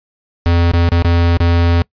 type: tone with dropouts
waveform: square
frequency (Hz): 85.5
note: F2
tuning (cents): -36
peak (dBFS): -10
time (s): 0.46-1.82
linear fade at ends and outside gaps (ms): 0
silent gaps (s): 0.715-0.736 / 0.89-0.919 / 1.022-1.047 / 1.371-1.403
effects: noise-tail reverb RT60 0.1 s tail -25 dB re dry + resampled to 11025 Hz